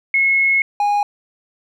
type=tone pair in turn; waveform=sine / triangle; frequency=2176 / 821.7 Hz; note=C#7 / G#5; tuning=-33 / -19 cents; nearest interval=octave + perfect fourth; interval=1686 cents; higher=first; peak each=-12 dBFS; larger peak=neither; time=0.14-0.62 / 0.8-1.03 s; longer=first; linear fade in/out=2 ms; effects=none